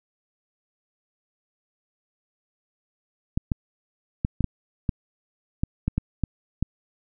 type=clicks; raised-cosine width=5 ms; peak=-10 dBFS; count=11; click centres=3.375 / 3.518 / 4.249 / 4.407 / 4.443 / 4.892 / 5.635 / 5.88 / 5.98 / 6.237 / 6.626 s; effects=none